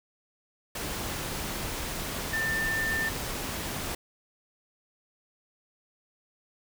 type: tone in noise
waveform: sine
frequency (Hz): 1789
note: A6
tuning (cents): +28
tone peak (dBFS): -27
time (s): 2.33-3.09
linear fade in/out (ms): 5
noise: pink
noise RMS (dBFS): -34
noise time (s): 0.75-3.95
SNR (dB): +4
effects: none